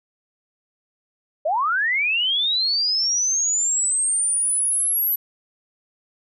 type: linear sweep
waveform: sine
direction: up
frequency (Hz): 572 to 11890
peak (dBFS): -18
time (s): 1.45-5.16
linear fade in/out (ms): 10
effects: none